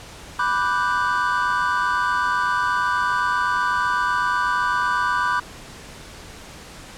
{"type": "chord", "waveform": "triangle", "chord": "G major seventh", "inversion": "first", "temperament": "equal", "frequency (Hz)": [987.8, 1174.7, 1480, 1568], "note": ["B5", "D6", "F#6", "G6"], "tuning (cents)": [0, 0, 0, 0], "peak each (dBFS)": [-21, -22, -23, -25], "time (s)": [0.39, 5.4], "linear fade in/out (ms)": 5, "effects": ["pink hiss -40 dBFS RMS until 6.97 s", "low-pass 9000 Hz 12 dB/octave"]}